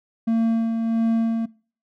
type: tone with tremolo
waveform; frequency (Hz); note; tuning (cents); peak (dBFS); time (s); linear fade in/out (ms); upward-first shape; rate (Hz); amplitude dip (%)
triangle; 227.2; A#3; -44; -14; 0.27-1.46; 10; sine; 1.5; 40
effects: noise-tail reverb RT60 0.4 s tail -22 dB re dry